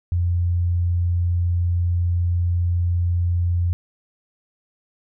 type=tone; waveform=sine; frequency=87.31 Hz; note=F2; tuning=in tune; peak=-17 dBFS; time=0.12-3.73 s; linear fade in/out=0 ms; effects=none